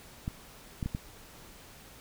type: clicks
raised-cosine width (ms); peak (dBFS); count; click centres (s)
5; -20; 4; 0.279 / 0.828 / 0.86 / 0.949
effects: pink hiss -52 dBFS RMS until 2 s